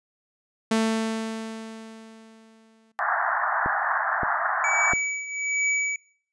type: tone with exponential decay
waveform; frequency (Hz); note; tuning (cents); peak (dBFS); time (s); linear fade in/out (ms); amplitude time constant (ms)
sawtooth; 222.6; A3; +20; -15; 0.71-2.92; 5; 480
type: band-pass noise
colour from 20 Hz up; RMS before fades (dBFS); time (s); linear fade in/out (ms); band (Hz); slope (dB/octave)
white; -25; 2.99-4.93; 0; 650 to 1800; 96
type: clicks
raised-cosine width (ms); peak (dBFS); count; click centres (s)
2; -16; 3; 3.661 / 4.233 / 4.935
type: tone with tremolo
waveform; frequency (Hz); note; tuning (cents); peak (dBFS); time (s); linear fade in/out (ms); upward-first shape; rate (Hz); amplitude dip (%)
square; 2284; D7; -49; -21; 4.64-5.96; 2; triangle; 1.2; 80
effects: noise-tail reverb RT60 0.6 s tail -24 dB re dry + resampled to 22050 Hz